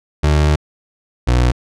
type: tone pair in turn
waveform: 30% pulse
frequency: 75.1 / 61.25 Hz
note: D2 / B1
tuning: +39 / -14 cents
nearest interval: major third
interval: 353 cents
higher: first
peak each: -8 dBFS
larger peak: neither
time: 0.23-0.56 / 1.27-1.52 s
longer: first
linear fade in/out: 10 ms
effects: low-pass 7000 Hz 12 dB/octave